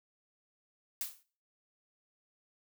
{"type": "noise with exponential decay", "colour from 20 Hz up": "blue", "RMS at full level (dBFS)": -33, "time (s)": [1.01, 1.23], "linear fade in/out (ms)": 1, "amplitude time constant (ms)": 46, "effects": ["noise-tail reverb RT60 0.4 s tail -18 dB re dry"]}